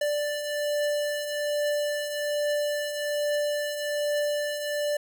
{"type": "beating tone pair", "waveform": "square", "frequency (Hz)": [587.3, 588.5], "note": ["D5", "D5"], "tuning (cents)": [0, 3], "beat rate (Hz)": 1.2, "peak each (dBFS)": [-35, -27], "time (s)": [0.01, 4.97], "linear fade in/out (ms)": 5, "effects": []}